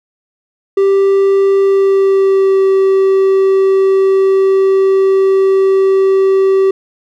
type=tone with pitch glide; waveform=triangle; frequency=392 to 385.7 Hz; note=G4 to G4; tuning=0 to -28 cents; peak=-5 dBFS; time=0.77-6.71 s; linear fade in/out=5 ms; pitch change=-28 cents; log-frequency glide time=1.62-2.64 s; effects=none